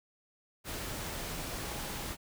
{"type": "tone in noise", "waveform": "sine", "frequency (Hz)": 826, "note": "G#5", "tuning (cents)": -10, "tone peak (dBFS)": -50, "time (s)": [1.62, 2.06], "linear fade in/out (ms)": 50, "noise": "pink", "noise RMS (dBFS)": -39, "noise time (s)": [0.64, 2.17], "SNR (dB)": -14, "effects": []}